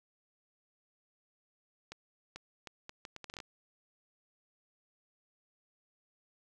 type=accelerating click train; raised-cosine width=0.2 ms; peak=-27 dBFS; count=12; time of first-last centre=1.92-3.402 s; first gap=440 ms; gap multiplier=0.71; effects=none